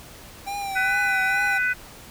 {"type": "tone with vibrato", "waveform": "square", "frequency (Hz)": 788, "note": "G5", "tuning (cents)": 9, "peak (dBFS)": -28, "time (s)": [0.46, 1.59], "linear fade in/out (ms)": 20, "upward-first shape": "triangle", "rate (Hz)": 2.3, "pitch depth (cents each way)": 57}
{"type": "harmonic tone", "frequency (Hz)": 498.7, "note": "B4", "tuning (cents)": 17, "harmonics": [3, 4, 5], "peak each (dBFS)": [-21, -28, -29], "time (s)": [0.75, 1.74], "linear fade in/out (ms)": 20}
{"effects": ["pink hiss -44 dBFS RMS until 2.1 s"]}